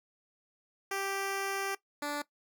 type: tone pair in turn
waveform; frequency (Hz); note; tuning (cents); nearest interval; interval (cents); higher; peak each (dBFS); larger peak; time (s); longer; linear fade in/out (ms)
10% pulse; 392 / 291.6; G4 / D4; 0 / -12; perfect fourth; 512; first; -24 / -25; first; 0.91-1.75 / 2.02-2.22; first; 5
effects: noise-tail reverb RT60 0.1 s tail -18 dB re dry